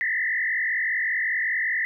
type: tone with frequency modulation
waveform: sine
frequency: 1900 Hz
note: A#6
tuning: 33 cents sharp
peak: -22 dBFS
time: 0.01-1.85 s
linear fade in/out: 0 ms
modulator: 45.2 Hz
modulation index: 3.1
effects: none